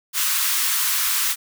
white high-pass noise, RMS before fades -21 dBFS, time 0.13-1.36 s, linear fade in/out 50 ms, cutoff 1000 Hz, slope 48 dB/octave, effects none

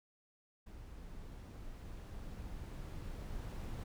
brown noise with level ramp, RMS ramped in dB -51 to -42 dBFS, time 0.66-3.84 s, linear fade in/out 10 ms, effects none

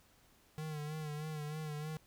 square tone with vibrato, 152.5 Hz, D#3, 34 cents flat, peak -40 dBFS, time 0.58-1.97 s, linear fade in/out 0 ms, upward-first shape sine, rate 3.2 Hz, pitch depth 49 cents each way, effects pink hiss -67 dBFS RMS until 2.06 s

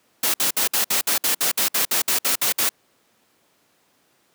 white noise bursts, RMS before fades -20 dBFS, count 15, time 0.23-2.692 s, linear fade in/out 5 ms, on 110 ms, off 58 ms, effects pink hiss -62 dBFS RMS until 4.34 s + high-pass 200 Hz 12 dB/octave

